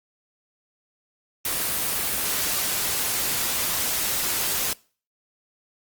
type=noise; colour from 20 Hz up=white; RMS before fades=-25 dBFS; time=1.45-4.73 s; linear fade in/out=2 ms; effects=noise-tail reverb RT60 0.4 s tail -23 dB re dry + Opus 24 kbps